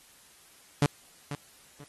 sawtooth tone with echo, 144.4 Hz, D3, 29 cents flat, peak -16 dBFS, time 0.82-0.86 s, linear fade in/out 2 ms, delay 490 ms, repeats 2, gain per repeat -13 dB, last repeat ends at 1.84 s, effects white hiss -57 dBFS RMS until 1.88 s + AAC 32 kbps

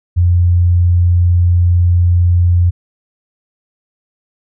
sine tone, 87.8 Hz, F2, 10 cents sharp, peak -7 dBFS, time 0.16-2.71 s, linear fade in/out 20 ms, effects none

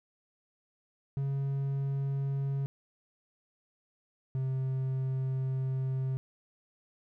triangle tone pair in turn, 137.7 / 131.81 Hz, C#3 / C3, -11 / +13 cents, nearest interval minor second, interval 76 cents, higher first, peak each -27 dBFS, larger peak neither, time 1.17-2.66 / 4.35-6.17 s, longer second, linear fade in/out 0 ms, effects none

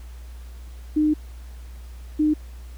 sine tone pair in turn, 304.5 / 304.5 Hz, D#4 / D#4, -37 / -37 cents, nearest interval unison, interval 0 cents, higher neither, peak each -16 dBFS, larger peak neither, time 0.96-1.14 / 2.19-2.34 s, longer first, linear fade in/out 10 ms, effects added 60 Hz sine -36 dBFS peak until 2.77 s + pink hiss -53 dBFS RMS until 2.77 s

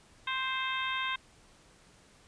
harmonic tone with a mistuned harmonic, 523 Hz, C5, 1 cent flat, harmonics 2 / 3 / 4 / 5 / 6 / 7, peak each -35 / -37 / -38 / -39 / -40 / -40 dBFS, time 0.27-1.16 s, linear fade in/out 5 ms, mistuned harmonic 6, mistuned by +27 cents, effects pink hiss -60 dBFS RMS until 2.27 s + resampled to 22050 Hz

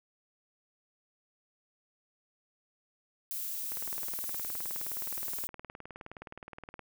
violet noise, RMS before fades -37 dBFS, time 3.31-5.47 s, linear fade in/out 0 ms
click train, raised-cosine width 0.5 ms, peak -29 dBFS, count 60, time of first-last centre 3.72-6.793 s, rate 19.2 Hz
effects none

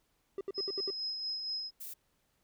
triangle tone bursts, 392 Hz, G4, in tune, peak -32 dBFS, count 6, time 0.38-0.904 s, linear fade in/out 2 ms, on 29 ms, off 70 ms
sine tone with tremolo, 5110 Hz, D#8, 45 cents sharp, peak -33 dBFS, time 0.54-1.71 s, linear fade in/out 50 ms, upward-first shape sine, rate 4.3 Hz, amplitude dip 40%
violet noise, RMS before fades -44 dBFS, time 1.8-1.94 s, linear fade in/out 10 ms
effects pink hiss -75 dBFS RMS until 2.43 s

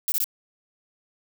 violet noise bursts, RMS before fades -24 dBFS, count 3, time 0.08-0.242 s, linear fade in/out 0 ms, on 40 ms, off 21 ms, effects none

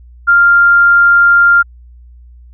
sine tone, 1396 Hz, F6, 1 cent flat, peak -4 dBFS, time 0.27-1.63 s, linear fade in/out 20 ms, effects added 60 Hz sine -35 dBFS peak until 2.53 s

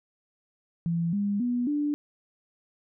sine tone with pitch steps, 168.5 / 202.7 / 243.9 / 293.4 Hz, E3 / G#3 / B3 / D4, +38 / -42 / -21 / -2 cents, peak -24 dBFS, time 0.86-1.94 s, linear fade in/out 0 ms, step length 270 ms, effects none

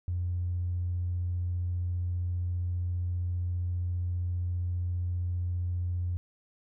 triangle tone with tanh clipping, 88.5 Hz, F2, 23 cents sharp, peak -28 dBFS, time 0.08-6.17 s, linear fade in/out 0 ms, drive 4 dB, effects none

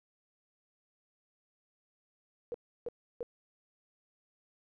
sine tone bursts, 478.8 Hz, A#4, 46 cents sharp, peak -34 dBFS, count 3, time 2.52-3.229 s, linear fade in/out 0 ms, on 23 ms, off 320 ms, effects none

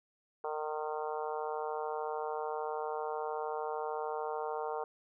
harmonic tone, 153.2 Hz, D#3, 27 cents flat, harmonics 3 / 4 / 5 / 6 / 7 / 8 / 9, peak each -38 / -43 / -40 / -42 / -45 / -48 / -50 dBFS, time 0.44-4.84 s, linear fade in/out 2 ms, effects none

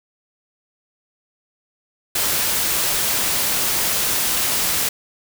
white noise, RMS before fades -20 dBFS, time 2.15-4.89 s, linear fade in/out 5 ms, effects none

